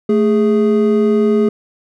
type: tone pair together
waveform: triangle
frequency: 220 / 414.4 Hz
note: A3 / G#4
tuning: 0 / -4 cents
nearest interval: major seventh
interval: 1096 cents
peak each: -11 dBFS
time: 0.09-1.49 s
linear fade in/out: 5 ms
effects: none